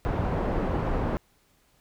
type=low-pass noise; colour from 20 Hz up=pink; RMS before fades=-27 dBFS; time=0.05-1.17 s; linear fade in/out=0 ms; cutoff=980 Hz; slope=12 dB/octave; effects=pink hiss -65 dBFS RMS until 1.8 s